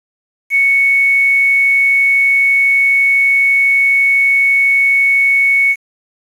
sine tone with quantisation, 2217 Hz, C#7, in tune, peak -8 dBFS, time 0.5-5.76 s, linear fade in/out 50 ms, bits 6, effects resampled to 32000 Hz

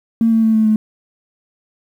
triangle tone with pitch steps, 227.4 / 224.5 / 221.7 / 218.9 / 216.1 Hz, A#3 / A3 / A3 / A3 / A3, -43 / +35 / +13 / -9 / -31 cents, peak -6 dBFS, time 0.21-0.76 s, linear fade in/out 2 ms, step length 110 ms, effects tanh soft clip ceiling -8 dBFS + 8-bit

